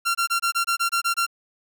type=tone bursts; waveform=sawtooth; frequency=1373 Hz; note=F6; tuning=30 cents flat; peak=-16 dBFS; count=10; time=0.05-1.266 s; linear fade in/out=20 ms; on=100 ms; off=24 ms; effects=none